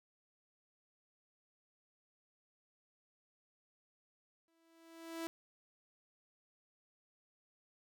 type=tone with exponential growth; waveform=sawtooth; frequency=329.6 Hz; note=E4; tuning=in tune; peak=-34 dBFS; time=4.48-5.27 s; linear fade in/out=0 ms; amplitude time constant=170 ms; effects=none